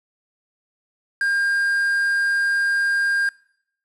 triangle tone with quantisation, 1606 Hz, G6, 41 cents sharp, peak -16 dBFS, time 1.21-3.29 s, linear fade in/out 2 ms, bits 6, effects noise-tail reverb RT60 0.7 s tail -23 dB re dry + low-pass 9000 Hz 12 dB/octave

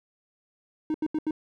triangle tone bursts, 310 Hz, D#4, 6 cents flat, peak -22 dBFS, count 4, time 0.9-1.309 s, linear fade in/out 2 ms, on 43 ms, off 79 ms, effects none

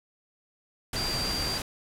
sine tone in noise, 4726 Hz, D8, 10 cents sharp, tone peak -30 dBFS, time 0.96-1.58 s, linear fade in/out 2 ms, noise pink, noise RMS -32 dBFS, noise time 0.93-1.62 s, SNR -1 dB, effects low-pass 12000 Hz 12 dB/octave

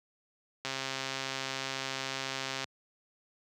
click train, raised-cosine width 0.2 ms, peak -17 dBFS, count 268, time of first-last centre 0.65-2.643 s, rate 134 Hz, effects high-pass 100 Hz 12 dB/octave

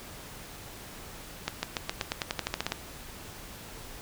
accelerating click train, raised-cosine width 0.2 ms, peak -11 dBFS, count 14, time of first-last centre 1.48-2.721 s, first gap 150 ms, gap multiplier 0.92, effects pink hiss -45 dBFS RMS until 4.01 s

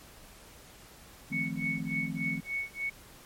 sine chord, F dominant seventh, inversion third, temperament just, 157.15 / 174.61 / 218.3 / 261.9 Hz, Eb3 / F3 / A3 / C4, +18 / 0 / -13 / +2 cents, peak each -38 dBFS, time 1.3-2.41 s, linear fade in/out 20 ms
sine tone with tremolo, 2217 Hz, C#7, in tune, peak -29 dBFS, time 1.32-2.9 s, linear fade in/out 10 ms, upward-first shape sine, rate 3.4 Hz, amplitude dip 100%
effects pink hiss -53 dBFS RMS until 3.25 s + MP3 64 kbps

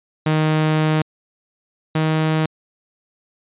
sawtooth tone pair in turn, 155.56 / 157.37 Hz, D#3 / D#3, 0 / +20 cents, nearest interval unison, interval 20 cents, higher second, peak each -11 / -12 dBFS, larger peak first, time 0.26-1.02 / 1.95-2.46 s, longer first, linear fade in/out 5 ms, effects resampled to 8000 Hz

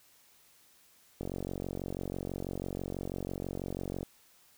click train, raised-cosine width 2 ms, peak -23 dBFS, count 131, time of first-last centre 1.21-4.03 s, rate 46.1 Hz, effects white hiss -63 dBFS RMS until 4.57 s

